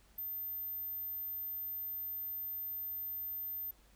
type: tone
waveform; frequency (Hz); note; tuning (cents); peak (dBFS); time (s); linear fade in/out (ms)
sine; 13950; A9; -16; -38; 0.18-3.71; 5
effects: added 50 Hz sine -64 dBFS peak until 3.95 s + pink hiss -67 dBFS RMS until 3.95 s